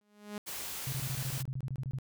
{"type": "tone with exponential growth", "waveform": "sawtooth", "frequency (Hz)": 207.7, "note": "G#3", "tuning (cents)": 0, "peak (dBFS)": -32, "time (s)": [0.01, 0.38], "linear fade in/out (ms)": 2, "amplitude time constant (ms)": 79}
{"type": "noise", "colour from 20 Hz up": "white", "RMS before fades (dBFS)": -40, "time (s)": [0.46, 1.43], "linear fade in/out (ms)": 20}
{"type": "tone bursts", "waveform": "sine", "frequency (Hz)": 132, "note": "C3", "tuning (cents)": 16, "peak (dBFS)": -33, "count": 15, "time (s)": [0.87, 1.986], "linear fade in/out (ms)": 0, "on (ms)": 52, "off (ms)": 24}
{"effects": []}